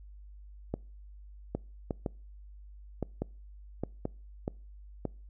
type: clicks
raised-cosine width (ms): 2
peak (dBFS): -18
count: 10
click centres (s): 0.74 / 1.55 / 1.908 / 2.062 / 3.027 / 3.22 / 3.836 / 4.054 / 4.479 / 5.053
effects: noise-tail reverb RT60 0.4 s tail -26 dB re dry + added 50 Hz sine -47 dBFS peak until 5.29 s